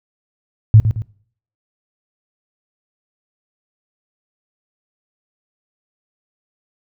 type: tone with echo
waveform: sine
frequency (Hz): 108.9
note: A2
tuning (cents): -17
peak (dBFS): -3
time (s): 0.74-0.8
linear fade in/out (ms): 0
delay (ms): 110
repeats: 2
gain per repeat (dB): -8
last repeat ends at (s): 1.02
effects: noise-tail reverb RT60 0.6 s tail -23 dB re dry